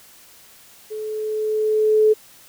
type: tone with level ramp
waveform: sine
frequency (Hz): 431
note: A4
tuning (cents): -36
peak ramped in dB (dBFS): -27 to -10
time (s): 0.9-2.14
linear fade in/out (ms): 20
effects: white hiss -48 dBFS RMS until 2.48 s